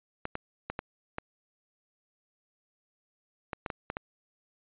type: clicks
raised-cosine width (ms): 0.5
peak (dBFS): -18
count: 10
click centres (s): 0.254 / 0.354 / 0.7 / 0.791 / 1.184 / 3.532 / 3.662 / 3.702 / 3.901 / 3.969
effects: resampled to 8000 Hz